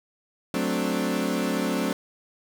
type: chord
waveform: 30% pulse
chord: D dominant seventh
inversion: first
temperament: equal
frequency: 185 / 220 / 261.6 / 293.7 Hz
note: F#3 / A3 / C4 / D4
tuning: 0 / 0 / 0 / 0 cents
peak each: -27 / -27 / -26 / -28 dBFS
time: 0.54-1.93 s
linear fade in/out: 2 ms
effects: none